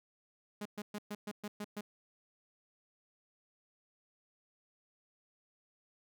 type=tone bursts; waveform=sawtooth; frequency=207.7 Hz; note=G#3; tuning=in tune; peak=-35 dBFS; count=8; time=0.61-1.81 s; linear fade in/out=5 ms; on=45 ms; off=120 ms; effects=none